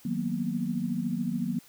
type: chord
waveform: sine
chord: B major seventh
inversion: first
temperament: equal with one note detuned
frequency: 157.46 / 185 / 233.1 / 246.9 Hz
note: D#3 / F#3 / A#3 / B3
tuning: +21 / 0 / 0 / 0 cents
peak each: -36 / -32 / -31 / -34 dBFS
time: 0.05-1.59 s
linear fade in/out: 5 ms
effects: white hiss -56 dBFS RMS until 1.68 s